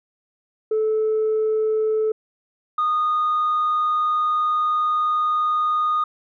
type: tone pair in turn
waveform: sine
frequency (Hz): 435.4 / 1231.5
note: A4 / D#6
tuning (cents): -18 / -18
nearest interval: octave + tritone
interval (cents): 1800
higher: second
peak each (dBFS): -16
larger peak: neither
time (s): 0.71-2.12 / 2.78-6.04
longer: second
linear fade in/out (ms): 5
effects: tanh soft clip ceiling -15 dBFS